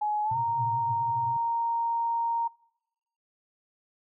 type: tone with pitch glide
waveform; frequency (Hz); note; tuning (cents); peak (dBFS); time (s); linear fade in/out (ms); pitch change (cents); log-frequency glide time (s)
sine; 842 to 928.9; G#5 to A#5; +24 to -6; -25; 0.01-2.48; 10; +170; 0.24-0.38
type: band-pass noise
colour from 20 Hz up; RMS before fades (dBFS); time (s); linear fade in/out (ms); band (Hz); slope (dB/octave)
pink; -39; 0.31-1.37; 5; 110 to 130; 96
effects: noise-tail reverb RT60 0.9 s tail -24 dB re dry